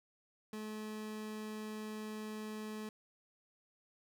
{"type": "tone", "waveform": "30% pulse", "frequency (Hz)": 215, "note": "A3", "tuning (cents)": -40, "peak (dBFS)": -39, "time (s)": [0.53, 2.89], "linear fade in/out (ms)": 2, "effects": []}